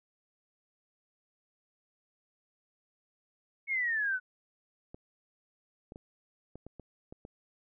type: exponential sweep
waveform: sine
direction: down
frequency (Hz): 2217 to 1468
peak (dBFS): -28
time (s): 3.67-4.2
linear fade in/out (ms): 50
type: clicks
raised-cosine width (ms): 2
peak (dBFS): -32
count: 8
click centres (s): 4.945 / 5.921 / 5.959 / 6.556 / 6.666 / 6.797 / 7.125 / 7.251
effects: none